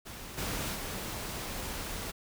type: noise with level steps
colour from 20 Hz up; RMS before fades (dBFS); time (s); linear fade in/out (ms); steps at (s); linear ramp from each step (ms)
pink; -44 / -35 / -38; 0.05-2.12; 20; 0.37 / 0.74; 20
effects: none